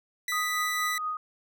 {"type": "tone", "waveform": "sawtooth", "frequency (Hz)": 1976, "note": "B6", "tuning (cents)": 0, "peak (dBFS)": -25, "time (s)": [0.28, 0.98], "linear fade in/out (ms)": 2}
{"type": "tone with tremolo", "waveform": "sine", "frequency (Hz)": 1244.5, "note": "D#6", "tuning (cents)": 0, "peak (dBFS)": -27, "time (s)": [0.32, 1.17], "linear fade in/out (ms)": 2, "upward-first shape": "triangle", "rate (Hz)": 4.3, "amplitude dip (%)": 55}
{"effects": []}